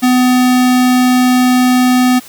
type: tone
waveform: square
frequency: 251.4 Hz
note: B3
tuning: 31 cents sharp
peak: -8 dBFS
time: 0.02-2.2 s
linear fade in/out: 20 ms
effects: white hiss -36 dBFS RMS until 2.28 s